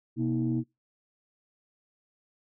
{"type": "tone cluster", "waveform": "sine", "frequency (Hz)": [127.7, 239.2, 320.2], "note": ["C3", "A#3", "D#4"], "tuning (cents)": [-42, 45, 50], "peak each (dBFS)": -29, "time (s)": [0.16, 0.64], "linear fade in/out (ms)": 50, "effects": ["noise-tail reverb RT60 0.2 s tail -23 dB re dry", "tanh soft clip ceiling -18 dBFS"]}